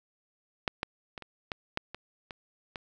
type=clicks; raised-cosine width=0.3 ms; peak=-11 / -14 / -23 / -27 / -17 / -13 / -23 / -24 / -21 dBFS; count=9; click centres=0.678 / 0.831 / 1.178 / 1.223 / 1.518 / 1.774 / 1.946 / 2.308 / 2.758 s; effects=none